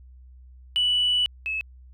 sine tone pair in turn, 2960 / 2594 Hz, F#7 / E7, 0 / -28 cents, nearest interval major second, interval 228 cents, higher first, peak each -18 / -25 dBFS, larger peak first, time 0.76-1.26 / 1.46-1.61 s, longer first, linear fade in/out 0 ms, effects tanh soft clip ceiling -15 dBFS + added 63 Hz sine -45 dBFS peak until 1.93 s

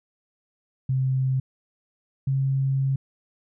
sine tone pair in turn, 131.4 / 135.09 Hz, C3 / C#3, +8 / -44 cents, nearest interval unison, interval 48 cents, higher second, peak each -20 dBFS, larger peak neither, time 0.89-1.4 / 2.27-2.96 s, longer second, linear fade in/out 5 ms, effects none

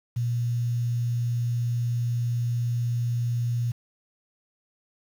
sine tone with quantisation, 119.5 Hz, A#2, 43 cents sharp, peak -23 dBFS, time 0.16-3.72 s, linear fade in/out 10 ms, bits 8, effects none

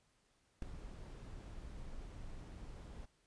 brown noise with ADSR envelope, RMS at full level -36 dBFS, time 0.62-3.06 s, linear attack 3 ms, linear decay 6 ms, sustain -13 dB, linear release 12 ms, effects pink hiss -75 dBFS RMS until 3.26 s + resampled to 22050 Hz

